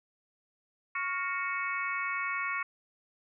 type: harmonic tone with a mistuned harmonic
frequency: 370 Hz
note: F#4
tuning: in tune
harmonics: 3 / 4 / 5 / 6 / 7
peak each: -35 / -38 / -38 / -35 / -42 dBFS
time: 0.95-2.63 s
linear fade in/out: 5 ms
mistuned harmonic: 4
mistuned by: -86 cents
effects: none